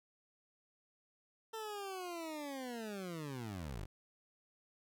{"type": "linear sweep", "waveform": "20% pulse", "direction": "down", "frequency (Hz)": [450, 41.2], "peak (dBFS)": -37, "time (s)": [1.53, 3.86], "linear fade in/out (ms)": 10, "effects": []}